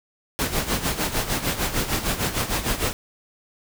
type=noise with tremolo; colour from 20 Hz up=pink; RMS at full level=-22 dBFS; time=0.39-2.93 s; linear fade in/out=0 ms; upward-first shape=sine; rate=6.6 Hz; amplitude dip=70%; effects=none